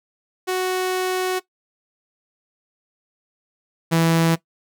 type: tone pair in turn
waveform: sawtooth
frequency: 370 / 164.82 Hz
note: F#4 / E3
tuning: 0 / 0 cents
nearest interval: octave + major second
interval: 1400 cents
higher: first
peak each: -16 / -11 dBFS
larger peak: second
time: 0.47-1.4 / 3.91-4.36 s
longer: first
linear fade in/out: 20 ms
effects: noise-tail reverb RT60 0.1 s tail -18 dB re dry